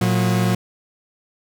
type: tone pair together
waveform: 40% pulse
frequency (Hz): 114.59 / 181.9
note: A#2 / F#3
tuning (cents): -29 / -29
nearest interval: minor sixth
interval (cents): 800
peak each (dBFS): -18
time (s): 0.01-0.55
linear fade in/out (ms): 5
effects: none